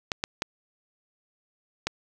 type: clicks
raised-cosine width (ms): 0.2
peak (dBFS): -9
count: 4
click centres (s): 0.118 / 0.239 / 0.421 / 1.87
effects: none